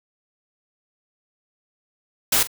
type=noise with echo; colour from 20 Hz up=white; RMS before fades=-18 dBFS; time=2.32-2.43 s; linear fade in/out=5 ms; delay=43 ms; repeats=1; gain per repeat=-15 dB; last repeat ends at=2.473 s; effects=none